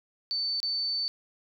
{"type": "tone with dropouts", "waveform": "sine", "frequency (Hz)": 4530, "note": "C#8", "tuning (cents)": 37, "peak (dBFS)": -27, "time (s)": [0.31, 1.08], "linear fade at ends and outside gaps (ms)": 0, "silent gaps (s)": [0.602, 0.63], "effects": []}